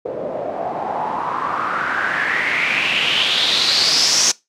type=noise with low-pass filter sweep; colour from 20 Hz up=white; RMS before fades=-19 dBFS; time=0.05-4.32 s; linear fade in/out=10 ms; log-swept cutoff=490 to 6100 Hz; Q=5.2; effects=noise-tail reverb RT60 0.2 s tail -21 dB re dry + high-pass 150 Hz 12 dB/octave